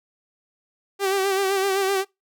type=tone with vibrato; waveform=sawtooth; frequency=388.8 Hz; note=G4; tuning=14 cents flat; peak=-16 dBFS; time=0.99-2.05 s; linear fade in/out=50 ms; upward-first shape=sine; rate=7.8 Hz; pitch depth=48 cents each way; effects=noise-tail reverb RT60 0.2 s tail -25 dB re dry